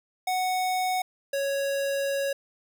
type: tone pair in turn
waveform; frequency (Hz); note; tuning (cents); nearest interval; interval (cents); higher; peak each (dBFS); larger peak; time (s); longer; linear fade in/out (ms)
square; 740 / 554.4; F#5 / C#5; 0 / 0; perfect fourth; 500; first; -25 / -26; first; 0.27-1.02 / 1.33-2.33; second; 5
effects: none